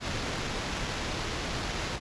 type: noise with sample-and-hold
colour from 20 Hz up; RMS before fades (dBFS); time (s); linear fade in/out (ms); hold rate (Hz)
pink; -33; 0-2; 50; 8820
effects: resampled to 22050 Hz